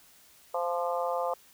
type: harmonic tone with a mistuned harmonic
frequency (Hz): 173.8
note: F3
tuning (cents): -8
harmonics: 3 / 4 / 5 / 6 / 7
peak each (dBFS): -31 / -33 / -35 / -37 / -38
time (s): 0.54-1.34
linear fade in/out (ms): 5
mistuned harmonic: 7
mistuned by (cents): -18
effects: white hiss -58 dBFS RMS until 1.53 s